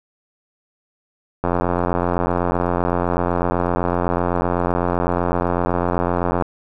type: click train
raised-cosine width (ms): 1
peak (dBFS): -5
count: 439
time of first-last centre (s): 1.44-6.423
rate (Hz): 87.9
effects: none